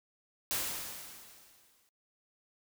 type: noise with exponential decay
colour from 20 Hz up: white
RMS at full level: -32 dBFS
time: 0.51-1.89 s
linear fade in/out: 0 ms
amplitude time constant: 300 ms
effects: noise-tail reverb RT60 0.1 s tail -23 dB re dry

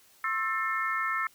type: harmonic tone with a mistuned harmonic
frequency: 357.4 Hz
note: F4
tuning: 40 cents sharp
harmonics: 3 / 4 / 5 / 6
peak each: -36 / -30 / -32 / -35 dBFS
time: 0.24-1.27 s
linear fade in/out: 2 ms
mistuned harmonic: 4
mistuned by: -140 cents
effects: white hiss -60 dBFS RMS until 1.34 s

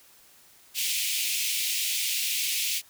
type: high-pass noise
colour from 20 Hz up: pink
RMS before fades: -28 dBFS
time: 0.74-2.82 s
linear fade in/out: 50 ms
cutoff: 2300 Hz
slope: 48 dB/octave
effects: white hiss -56 dBFS RMS until 2.89 s

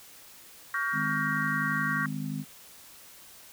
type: chord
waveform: sine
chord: G half-diminished seventh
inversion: second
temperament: just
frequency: 1128.9 / 1411.2 / 1568 / 1881.6 Hz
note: Db6 / F6 / G6 / Bb6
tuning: +31 / +18 / 0 / +16 cents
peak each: -33 / -34 / -32 / -32 dBFS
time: 0.74-2.06 s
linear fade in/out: 2 ms
type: harmonic tone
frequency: 51.4 Hz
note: G#1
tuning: 17 cents flat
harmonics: 3 / 4 / 5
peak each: -34 / -36 / -36 dBFS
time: 0.92-2.45 s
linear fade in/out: 50 ms
effects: white hiss -51 dBFS RMS until 3.52 s

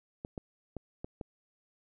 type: clicks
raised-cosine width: 2 ms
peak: -25 dBFS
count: 5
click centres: 0.249 / 0.378 / 0.767 / 1.045 / 1.212 s
effects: none

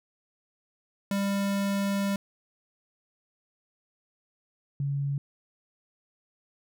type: tone pair in turn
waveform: square / sine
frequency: 198.7 / 140.5 Hz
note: G3 / C#3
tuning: +24 / +24 cents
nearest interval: tritone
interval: 600 cents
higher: first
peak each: -26 dBFS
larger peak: neither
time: 1.11-2.16 / 4.8-5.18 s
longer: first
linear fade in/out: 2 ms
effects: none

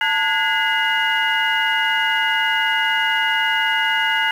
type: tone cluster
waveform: sine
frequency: 888 / 1455 / 1651 / 2040 / 2858 Hz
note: A5 / F#6 / G#6 / C7 / F7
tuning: +16 / -29 / -11 / -44 / +39 cents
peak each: -22 dBFS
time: 0.01-4.31 s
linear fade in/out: 2 ms
effects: tanh soft clip ceiling -7 dBFS + 7-bit

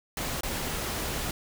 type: noise with dropouts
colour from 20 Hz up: pink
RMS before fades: -32 dBFS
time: 0.17-1.31 s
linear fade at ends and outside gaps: 2 ms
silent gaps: 0.409-0.433 s
effects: none

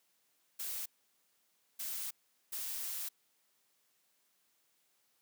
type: noise bursts at uneven times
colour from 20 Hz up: blue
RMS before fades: -40 dBFS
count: 3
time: 0.59-0.86 / 1.79-2.11 / 2.52-3.09 s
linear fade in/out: 10 ms
effects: white hiss -75 dBFS RMS until 5.21 s + high-pass 150 Hz 12 dB/octave

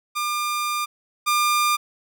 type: tone pair in turn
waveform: sawtooth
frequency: 1200 / 1200 Hz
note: D6 / D6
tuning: +37 / +37 cents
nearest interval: unison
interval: 0 cents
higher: neither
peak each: -19 / -14 dBFS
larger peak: second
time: 0.15-0.86 / 1.26-1.77 s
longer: first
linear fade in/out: 20 ms
effects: none

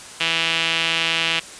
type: tone with band-pass filter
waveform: sawtooth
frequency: 164.81 Hz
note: E3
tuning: in tune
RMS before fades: -21 dBFS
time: 0.2-1.4 s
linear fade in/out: 10 ms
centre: 2900 Hz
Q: 3.2
effects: white hiss -38 dBFS RMS until 1.59 s + resampled to 22050 Hz

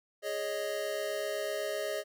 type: chord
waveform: square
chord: Ab suspended fourth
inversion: none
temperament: equal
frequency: 415.3 / 554.4 / 622.3 Hz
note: Ab4 / Db5 / Eb5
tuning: 0 / 0 / 0 cents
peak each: -39 / -39 / -36 dBFS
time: 0.22-2.04 s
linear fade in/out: 50 ms
effects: none

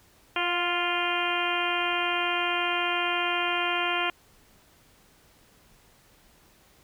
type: harmonic tone with a mistuned harmonic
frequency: 349.2 Hz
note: F4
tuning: in tune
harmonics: 1 / 2 / 3 / 4 / 5 / 6 / 7 / 8 / 9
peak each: -34 / -32 / -32 / -32 / -36 / -36 / -32 / -33 / -35 dBFS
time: 0.36-4.1 s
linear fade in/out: 2 ms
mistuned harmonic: 2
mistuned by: +22 cents
effects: pink hiss -59 dBFS RMS until 6.83 s

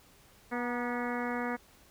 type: harmonic tone with a mistuned harmonic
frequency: 243.2 Hz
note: B3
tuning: 26 cents flat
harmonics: 1 / 2 / 3 / 4 / 5 / 6 / 7 / 8 / 9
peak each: -35 / -38 / -40 / -41 / -42 / -43 / -43 / -44 / -45 dBFS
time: 0.51-1.57 s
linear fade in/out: 20 ms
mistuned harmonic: 4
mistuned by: -36 cents
effects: pink hiss -60 dBFS RMS until 1.9 s

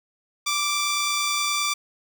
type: tone pair together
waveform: 10% pulse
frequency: 1170.6 / 1200 Hz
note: D6 / D6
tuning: -6 / +37 cents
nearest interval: unison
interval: 43 cents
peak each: -14 / -25 dBFS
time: 0.46-1.74 s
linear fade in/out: 10 ms
effects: none

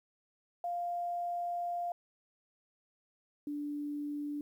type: tone pair in turn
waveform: sine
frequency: 698.5 / 292.3 Hz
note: F5 / D4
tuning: 0 / -8 cents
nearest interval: octave + minor third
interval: 1508 cents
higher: first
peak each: -33 / -35 dBFS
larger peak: first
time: 0.64-1.92 / 3.47-4.41 s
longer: first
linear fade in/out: 2 ms
effects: 11-bit

